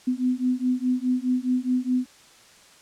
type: beating tone pair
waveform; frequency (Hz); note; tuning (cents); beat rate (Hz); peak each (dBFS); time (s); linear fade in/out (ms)
sine; 250 / 254.8; B3 / C4; +21 / -46; 4.8; -24; 0.07-2.06; 10
effects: white hiss -52 dBFS RMS until 2.81 s + low-pass 8000 Hz 12 dB/octave